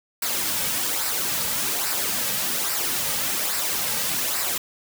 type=noise with flanger; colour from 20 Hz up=white; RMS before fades=-25 dBFS; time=0.22-4.58 s; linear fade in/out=5 ms; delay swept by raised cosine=0.3 to 2.9 ms; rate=1.2 Hz; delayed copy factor=-0.55; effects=none